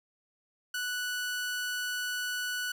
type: tone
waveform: sawtooth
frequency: 1480 Hz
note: F#6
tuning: in tune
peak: -28 dBFS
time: 0.74-2.72 s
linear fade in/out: 5 ms
effects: none